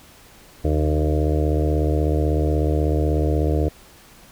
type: harmonic tone with a mistuned harmonic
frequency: 76.3 Hz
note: D#2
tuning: 33 cents flat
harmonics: 1 / 2 / 4 / 5 / 6 / 7 / 8 / 9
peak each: -19 / -26 / -25 / -29 / -27 / -31 / -32 / -33 dBFS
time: 0.64-3.69 s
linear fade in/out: 10 ms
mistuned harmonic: 2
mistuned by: -16 cents
effects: pink hiss -48 dBFS RMS until 4.31 s